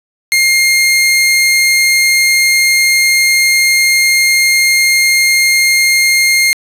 sawtooth tone, 2124 Hz, C7, 25 cents sharp, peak -4 dBFS, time 0.32-6.53 s, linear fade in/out 0 ms, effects resampled to 32000 Hz + 7-bit

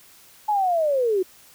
sine linear sweep, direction down, 862 to 357 Hz, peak -18 dBFS, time 0.48-1.23 s, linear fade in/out 10 ms, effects white hiss -51 dBFS RMS until 1.54 s

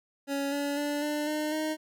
25% pulse tone with pitch steps, 279.2 / 285.2 / 291.4 / 297.7 / 304.1 / 310.7 Hz, C#4 / C#4 / D4 / D4 / D#4 / D#4, +13 / +49 / -13 / +24 / -40 / -2 cents, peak -25 dBFS, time 0.27-1.77 s, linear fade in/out 50 ms, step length 250 ms, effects none

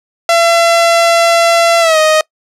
sawtooth tone with pitch glide, 676 to 623.5 Hz, E5 to D#5, +43 to +3 cents, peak -3 dBFS, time 0.29-2.21 s, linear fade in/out 2 ms, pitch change -140 cents, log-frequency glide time 1.8-1.98 s, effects noise-tail reverb RT60 0.1 s tail -24 dB re dry + low-pass 9000 Hz 12 dB/octave

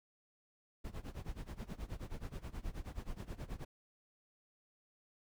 brown noise with tremolo, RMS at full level -41 dBFS, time 0.84-3.65 s, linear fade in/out 10 ms, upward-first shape sine, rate 9.4 Hz, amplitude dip 90%, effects none

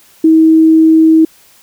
sine tone, 320 Hz, D#4, 49 cents sharp, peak -3 dBFS, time 0.24-1.25 s, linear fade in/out 5 ms, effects white hiss -45 dBFS RMS until 1.62 s

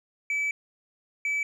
sine tone bursts at uneven times, 2300 Hz, D7, 37 cents flat, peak -22 dBFS, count 2, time 0.3-0.51 / 1.25-1.43 s, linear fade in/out 2 ms, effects tanh soft clip ceiling -24 dBFS

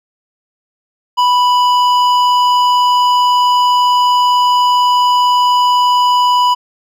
sine tone with hard clipping, 987.8 Hz, B5, in tune, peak -10 dBFS, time 1.17-6.55 s, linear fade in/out 20 ms, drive 10 dB, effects none

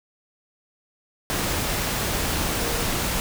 sine tone in noise, 467.4 Hz, A#4, 5 cents sharp, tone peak -33 dBFS, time 2.58-2.84 s, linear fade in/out 0 ms, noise pink, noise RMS -25 dBFS, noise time 1.3-3.2 s, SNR -11 dB, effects none

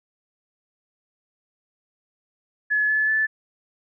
sine tone with pitch steps, 1706 / 1725.8 / 1745.9 Hz, G#6 / A6 / A6, +46 / -34 / -14 cents, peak -18 dBFS, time 2.7-3.27 s, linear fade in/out 20 ms, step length 190 ms, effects none

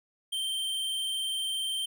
square tone with vibrato, 3136 Hz, G7, in tune, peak -30 dBFS, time 0.32-1.86 s, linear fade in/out 10 ms, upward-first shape square, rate 20 Hz, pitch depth 22 cents each way, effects none

